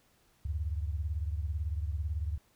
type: beating tone pair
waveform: sine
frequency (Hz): 73.4 / 91.4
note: D2 / F#2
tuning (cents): 0 / -21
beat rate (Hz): 18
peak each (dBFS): -32 / -37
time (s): 0.45-2.38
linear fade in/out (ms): 5
effects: pink hiss -68 dBFS RMS until 2.55 s